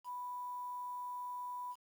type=tone with quantisation; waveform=sine; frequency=987.8 Hz; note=B5; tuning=in tune; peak=-40 dBFS; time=0.04-1.76 s; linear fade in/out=50 ms; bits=10; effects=none